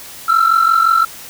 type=tone pair together; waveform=sine; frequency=1318.5 / 1364.2 Hz; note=E6 / F6; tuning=0 / -41 cents; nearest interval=minor second; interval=59 cents; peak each=-10 dBFS; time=0.28-1.05 s; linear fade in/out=10 ms; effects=tanh soft clip ceiling -6 dBFS + white hiss -34 dBFS RMS until 1.29 s